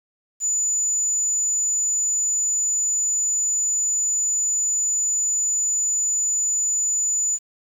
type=tone; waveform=sine; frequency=6990 Hz; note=A8; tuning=12 cents flat; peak=-18 dBFS; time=0.4-7.39 s; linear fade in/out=50 ms; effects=tanh soft clip ceiling -14 dBFS + 8-bit